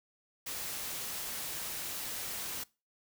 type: noise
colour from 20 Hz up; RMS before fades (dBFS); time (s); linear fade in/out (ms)
white; -39; 0.46-2.64; 10
effects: noise-tail reverb RT60 0.3 s tail -23 dB re dry